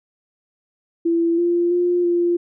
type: tone with pitch steps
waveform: sine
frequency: 335.7 / 346.1 / 352.8 / 346.9 Hz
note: E4 / F4 / F4 / F4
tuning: +32 / -16 / +18 / -12 cents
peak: -15 dBFS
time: 1.05-2.37 s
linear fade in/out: 10 ms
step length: 330 ms
effects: none